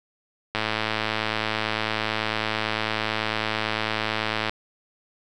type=click train; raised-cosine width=0.3 ms; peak=-8 dBFS; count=431; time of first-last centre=0.55-4.495 s; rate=109 Hz; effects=none